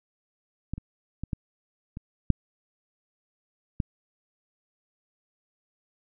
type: clicks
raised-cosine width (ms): 5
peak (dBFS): -18 / -25 / -20 / -16 / -24 / -6 / -13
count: 7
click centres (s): 0.736 / 0.78 / 1.236 / 1.332 / 1.971 / 2.303 / 3.802
effects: none